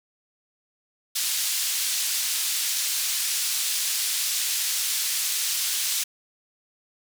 pink band-pass noise, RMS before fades -26 dBFS, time 1.15-6.04 s, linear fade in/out 10 ms, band 3900 to 15000 Hz, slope 12 dB/octave, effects none

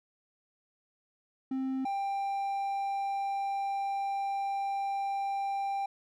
triangle tone pair in turn, 263.9 / 790.8 Hz, C4 / G5, +15 / +15 cents, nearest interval octave + perfect fifth, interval 1900 cents, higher second, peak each -28 dBFS, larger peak neither, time 1.51-1.85 / 1.85-5.86 s, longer second, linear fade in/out 5 ms, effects none

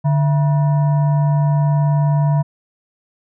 sine tone with frequency modulation, 146.83 Hz, D3, in tune, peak -12 dBFS, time 0.04-2.43 s, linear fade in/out 20 ms, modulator 815 Hz, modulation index 0.37, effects none

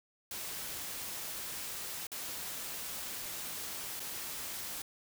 white noise with dropouts, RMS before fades -41 dBFS, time 0.31-4.82 s, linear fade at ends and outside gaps 2 ms, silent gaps 2.069-2.117 / 3.996-4.002 s, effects none

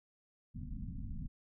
pink low-pass noise, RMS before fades -42 dBFS, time 0.54-1.28 s, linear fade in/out 20 ms, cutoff 260 Hz, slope 96 dB/octave, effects none

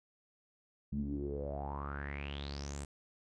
sawtooth tone with low-pass filter sweep, 70.8 Hz, C#2, 37 cents sharp, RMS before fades -40 dBFS, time 0.92-2.85 s, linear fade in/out 5 ms, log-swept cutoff 190 to 8600 Hz, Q 8.6, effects none

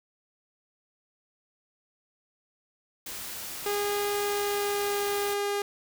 white noise, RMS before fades -38 dBFS, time 3.06-5.34 s, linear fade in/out 5 ms
sawtooth tone with pitch glide, 409.1 to 406 Hz, G#4 to G#4, -26 to -39 cents, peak -23 dBFS, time 3.66-5.62 s, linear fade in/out 2 ms, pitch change -13 cents, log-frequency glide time 4.13-5.11 s
effects none

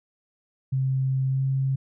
sine tone with pitch glide, 132.6 to 134.22 Hz, C3 to C3, +23 to +45 cents, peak -21 dBFS, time 0.72-1.76 s, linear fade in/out 10 ms, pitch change +22 cents, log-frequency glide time 1.28-1.42 s, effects none

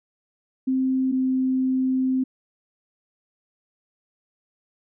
sine tone pair in turn, 261.4 / 260 Hz, C4 / C4, -1 / -11 cents, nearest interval unison, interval 10 cents, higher first, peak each -19 dBFS, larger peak neither, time 0.67-1.12 / 1.12-2.24 s, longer second, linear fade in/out 10 ms, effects none

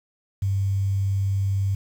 sine tone with quantisation, 98 Hz, G2, in tune, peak -20 dBFS, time 0.42-1.75 s, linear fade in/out 5 ms, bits 8, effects none

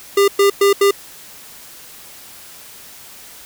square tone bursts at uneven times, 400 Hz, G4, 35 cents sharp, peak -10 dBFS, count 4, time 0.17-0.28 / 0.39-0.5 / 0.61-0.73 / 0.81-0.91 s, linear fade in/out 5 ms, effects white hiss -39 dBFS RMS until 3.45 s

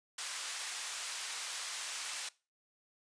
white band-pass noise, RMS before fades -41 dBFS, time 0.18-2.29 s, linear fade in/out 5 ms, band 980 to 8400 Hz, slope 12 dB/octave, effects noise-tail reverb RT60 0.3 s tail -21 dB re dry + resampled to 22050 Hz

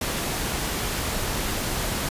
pink noise, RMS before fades -27 dBFS, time 0.01-2.09 s, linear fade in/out 5 ms, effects resampled to 32000 Hz

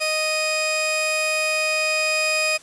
sawtooth tone pair together, 622.2 / 2489 Hz, D#5 / D#7, 0 / 0 cents, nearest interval 2 octaves, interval 2400 cents, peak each -20 / -18 dBFS, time 0-2.58 s, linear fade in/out 20 ms, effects white hiss -47 dBFS RMS until 2.62 s + resampled to 22050 Hz

